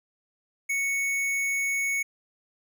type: tone with tanh clipping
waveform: sine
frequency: 2217 Hz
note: C#7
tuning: in tune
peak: -26 dBFS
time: 0.69-2.03 s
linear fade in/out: 10 ms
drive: 18 dB
effects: none